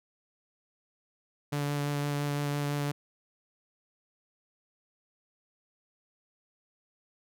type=tone with vibrato; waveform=sawtooth; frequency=144.6 Hz; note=D3; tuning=27 cents flat; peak=-25 dBFS; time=1.52-2.92 s; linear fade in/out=10 ms; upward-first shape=sine; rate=5.9 Hz; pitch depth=11 cents each way; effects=none